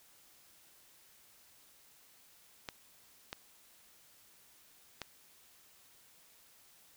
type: clicks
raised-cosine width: 0.2 ms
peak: -22 dBFS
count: 3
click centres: 2.688 / 3.329 / 5.017 s
effects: white hiss -63 dBFS RMS until 6.96 s